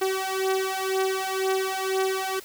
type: beating tone pair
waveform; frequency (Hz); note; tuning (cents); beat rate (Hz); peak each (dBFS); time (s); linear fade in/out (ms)
sawtooth; 380.3 / 382.3; F#4 / G4; +48 / -43; 2; -23; 0.01-2.4; 10
effects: white hiss -46 dBFS RMS until 2.44 s